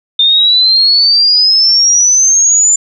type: exponential sweep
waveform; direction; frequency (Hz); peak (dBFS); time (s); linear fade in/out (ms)
sine; up; 3602 to 7160; -5; 0.19-2.76; 5
effects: none